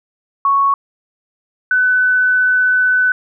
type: tone pair in turn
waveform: sine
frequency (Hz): 1108.7 / 1502.6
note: C#6 / F#6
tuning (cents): 0 / +26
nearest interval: perfect fourth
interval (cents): 526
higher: second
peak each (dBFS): -10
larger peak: neither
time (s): 0.45-0.74 / 1.71-3.12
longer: second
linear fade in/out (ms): 2
effects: none